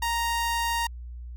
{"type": "tone", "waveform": "sawtooth", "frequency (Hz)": 932.3, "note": "A#5", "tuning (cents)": 0, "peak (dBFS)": -21, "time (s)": [0.02, 0.87], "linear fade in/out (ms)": 5, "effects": ["added 60 Hz sine -36 dBFS peak until 1.36 s"]}